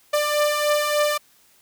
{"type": "beating tone pair", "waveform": "sawtooth", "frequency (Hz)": [591, 594.4], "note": ["D5", "D5"], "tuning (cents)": [11, 21], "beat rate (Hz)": 3.4, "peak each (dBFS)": [-21, -16], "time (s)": [0.13, 1.18], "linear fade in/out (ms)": 10, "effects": ["white hiss -57 dBFS RMS until 1.61 s"]}